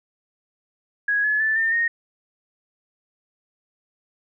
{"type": "tone with pitch steps", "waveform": "sine", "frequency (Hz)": [1661.2, 1707.9, 1755.9, 1805.3, 1856], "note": ["G#6", "G#6", "A6", "A6", "A#6"], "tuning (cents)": [0, 48, -4, 44, -8], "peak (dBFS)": -18, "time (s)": [1.08, 1.88], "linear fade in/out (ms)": 5, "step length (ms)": 160, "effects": []}